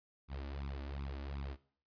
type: tone with flanger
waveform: sawtooth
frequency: 69.3 Hz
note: C#2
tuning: in tune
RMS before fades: -43 dBFS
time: 0.28-1.57 s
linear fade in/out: 50 ms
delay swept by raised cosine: 0.8 to 3.5 ms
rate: 2.7 Hz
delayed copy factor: +0.85
effects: noise-tail reverb RT60 0.5 s tail -17 dB re dry + resampled to 11025 Hz